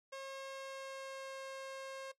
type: tone with pitch glide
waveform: sawtooth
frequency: 540 to 536 Hz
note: C#5 to C5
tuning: -45 to +42 cents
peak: -40 dBFS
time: 0.12-2.12 s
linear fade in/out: 10 ms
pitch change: -13 cents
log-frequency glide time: 0.25-1.41 s
effects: noise-tail reverb RT60 0.1 s tail -17 dB re dry + low-pass 8000 Hz 12 dB/octave